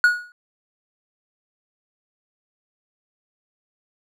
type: tone with exponential decay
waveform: triangle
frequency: 1454 Hz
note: F#6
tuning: 31 cents flat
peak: -7 dBFS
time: 0.04-0.32 s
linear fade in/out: 1 ms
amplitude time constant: 59 ms
effects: none